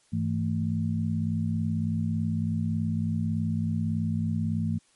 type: tone cluster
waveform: sine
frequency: 100.3 / 163.7 / 221.9 Hz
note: G2 / E3 / A3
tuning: +40 / -12 / +15 cents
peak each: -29 dBFS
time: 0.12-4.79 s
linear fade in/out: 20 ms
effects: white hiss -64 dBFS RMS until 4.95 s + MP3 48 kbps